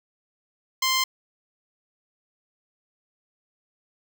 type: tone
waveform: 10% pulse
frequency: 1046.5 Hz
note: C6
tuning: in tune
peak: -12 dBFS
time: 0.82-1.04 s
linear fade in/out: 5 ms
effects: none